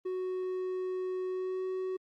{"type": "tone with pitch glide", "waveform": "triangle", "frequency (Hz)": [370, 373.9], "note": ["F#4", "F#4"], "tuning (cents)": [0, 18], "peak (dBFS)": -30, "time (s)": [0.05, 1.97], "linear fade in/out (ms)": 10, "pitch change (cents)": 18, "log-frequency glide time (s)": [1.27, 1.64], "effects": ["Opus 24 kbps"]}